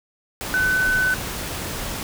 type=tone in noise; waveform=sine; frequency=1508 Hz; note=F#6; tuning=32 cents sharp; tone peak=-17 dBFS; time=0.54-1.14 s; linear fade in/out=0 ms; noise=pink; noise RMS=-29 dBFS; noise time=0.41-2.03 s; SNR=+9 dB; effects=none